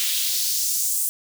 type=noise with high-pass filter sweep; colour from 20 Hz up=white; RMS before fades=-23 dBFS; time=0-1.09 s; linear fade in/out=0 ms; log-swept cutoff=2800 to 8700 Hz; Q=1.6; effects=none